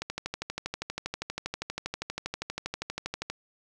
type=click train; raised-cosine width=0.2 ms; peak=-15 dBFS; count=42; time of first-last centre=0.02-3.3 s; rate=12.5 Hz; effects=none